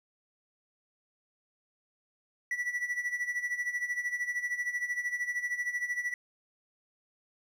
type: tone with tremolo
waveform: triangle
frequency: 1955 Hz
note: B6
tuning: 18 cents flat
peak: -26 dBFS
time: 2.51-6.14 s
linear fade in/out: 2 ms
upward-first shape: sine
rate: 13 Hz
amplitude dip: 75%
effects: none